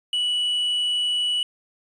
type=tone with quantisation; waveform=triangle; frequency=2948 Hz; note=F#7; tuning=7 cents flat; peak=-19 dBFS; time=0.13-1.43 s; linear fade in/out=2 ms; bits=8; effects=resampled to 22050 Hz